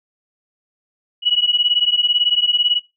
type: beating tone pair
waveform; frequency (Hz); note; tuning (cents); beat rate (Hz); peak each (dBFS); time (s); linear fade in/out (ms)
sine; 2918 / 2936; F#7 / F#7; -25 / -14; 18; -17; 1.22-2.81; 50
effects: noise-tail reverb RT60 0.2 s tail -19 dB re dry